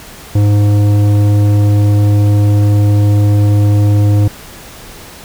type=tone with tanh clipping; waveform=sine; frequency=103 Hz; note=G#2; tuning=14 cents flat; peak=-8 dBFS; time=0.35-4.28 s; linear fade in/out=5 ms; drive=12 dB; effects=pink hiss -33 dBFS RMS until 5.24 s